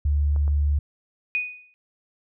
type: tone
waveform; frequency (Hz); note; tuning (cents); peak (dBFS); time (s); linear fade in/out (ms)
sine; 72.8; D2; -15; -18; 0.05-0.79; 5
type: clicks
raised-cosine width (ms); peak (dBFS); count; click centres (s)
1; -28; 2; 0.362 / 0.479
type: tone with exponential decay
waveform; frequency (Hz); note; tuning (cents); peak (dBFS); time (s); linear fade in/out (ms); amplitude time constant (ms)
sine; 2481; D#7; -6; -19; 1.35-1.74; 0; 83
effects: none